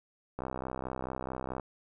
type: click train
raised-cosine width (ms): 1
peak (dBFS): -22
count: 79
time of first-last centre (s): 0.39-1.597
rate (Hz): 64.6
effects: none